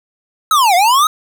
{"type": "linear two-way sweep", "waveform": "square", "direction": "down then up", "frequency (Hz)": [1318.5, 681, 1284], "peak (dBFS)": -9, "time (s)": [0.51, 1.07], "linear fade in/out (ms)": 2, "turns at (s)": 0.75, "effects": []}